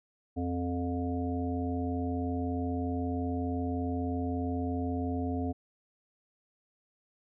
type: harmonic tone with a mistuned harmonic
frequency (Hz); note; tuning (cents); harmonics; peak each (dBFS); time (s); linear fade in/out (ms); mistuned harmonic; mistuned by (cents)
87.31; F2; 0; 1 / 3 / 5 / 7 / 8; -34 / -32 / -40 / -45 / -40; 0.36-5.53; 20; 8; +39
effects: none